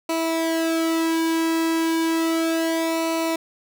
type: tone with flanger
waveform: sawtooth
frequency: 327 Hz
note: E4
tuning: 14 cents flat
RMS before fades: -22 dBFS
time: 0.09-3.36 s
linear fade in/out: 5 ms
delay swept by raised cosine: 0.59 to 1.69 ms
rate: 0.33 Hz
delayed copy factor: -0.7
effects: none